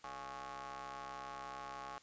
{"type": "ring-modulated tone", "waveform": "sawtooth", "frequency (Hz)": 133.3, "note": "C3", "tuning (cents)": 33, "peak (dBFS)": -38, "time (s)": [0.04, 1.98], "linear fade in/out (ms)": 0, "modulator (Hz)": 968, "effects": ["white hiss -65 dBFS RMS until 2.02 s", "resampled to 16000 Hz"]}